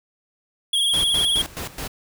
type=tone with vibrato; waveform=square; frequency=3292 Hz; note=G#7; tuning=16 cents flat; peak=-18 dBFS; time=0.73-1.42 s; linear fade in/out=5 ms; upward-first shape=triangle; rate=19 Hz; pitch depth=63 cents each way
type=noise with tremolo; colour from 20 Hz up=pink; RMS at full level=-30 dBFS; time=0.93-1.88 s; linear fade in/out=10 ms; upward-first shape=square; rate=4.7 Hz; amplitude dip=80%
effects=none